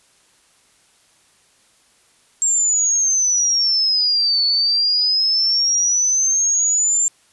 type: exponential two-way sweep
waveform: sine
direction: down then up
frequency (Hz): 7500 to 4435 to 7330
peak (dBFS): -14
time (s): 2.42-7.08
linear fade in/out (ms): 0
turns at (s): 4.45
effects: white hiss -56 dBFS RMS until 7.32 s + resampled to 24000 Hz